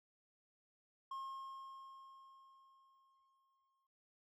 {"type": "tone with exponential decay", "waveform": "triangle", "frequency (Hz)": 1074, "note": "C6", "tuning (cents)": 45, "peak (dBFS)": -40, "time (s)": [1.11, 3.87], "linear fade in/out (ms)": 5, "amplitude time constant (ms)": 600, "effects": []}